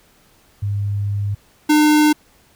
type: tone pair in turn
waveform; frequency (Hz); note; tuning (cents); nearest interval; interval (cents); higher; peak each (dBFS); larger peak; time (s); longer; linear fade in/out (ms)
sine / square; 101.5 / 302.2; G#2 / D4; -39 / +50; octave + perfect fifth; 1889; second; -18 / -11; second; 0.62-1.35 / 1.69-2.13; first; 10
effects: pink hiss -54 dBFS RMS until 2.55 s